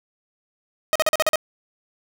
sawtooth tone bursts, 626 Hz, D#5, 10 cents sharp, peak -12 dBFS, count 7, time 0.93-1.357 s, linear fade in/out 0 ms, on 25 ms, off 42 ms, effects none

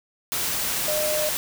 sine tone in noise, 609 Hz, D#5, 37 cents flat, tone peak -24 dBFS, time 0.88-1.29 s, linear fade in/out 0 ms, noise white, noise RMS -26 dBFS, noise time 0.32-1.37 s, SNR -1 dB, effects none

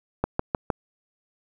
click train, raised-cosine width 1 ms, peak -8 dBFS, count 4, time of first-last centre 0.24-0.702 s, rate 6.49 Hz, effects 8-bit

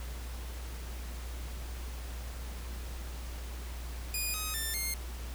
5% pulse tone with pitch steps, 2462 / 1259 / 1786 / 2126 Hz, D#7 / D#6 / A6 / C7, -19 / +20 / +25 / +27 cents, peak -23 dBFS, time 4.14-4.94 s, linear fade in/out 2 ms, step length 200 ms, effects added 60 Hz sine -38 dBFS peak until 5.34 s + pink hiss -48 dBFS RMS until 5.34 s

